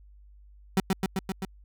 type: tone with echo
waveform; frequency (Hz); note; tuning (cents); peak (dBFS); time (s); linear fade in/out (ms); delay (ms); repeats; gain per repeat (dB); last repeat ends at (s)
35% pulse; 190.7; G3; -47; -18; 0.77-0.8; 2; 130; 5; -2; 1.45
effects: added 50 Hz sine -50 dBFS peak until 1.64 s